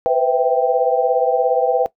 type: chord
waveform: sine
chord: C major seventh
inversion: third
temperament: equal with one note detuned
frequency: 493.9 / 511 / 659.3 / 784 Hz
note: B4 / C5 / E5 / G5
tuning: 0 / -41 / 0 / 0 cents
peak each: -19 dBFS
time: 0.06-1.86 s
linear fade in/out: 0 ms
effects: noise-tail reverb RT60 0.1 s tail -19 dB re dry